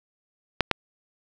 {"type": "clicks", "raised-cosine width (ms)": 0.3, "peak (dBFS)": -3, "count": 2, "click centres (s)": [0.607, 0.713], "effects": []}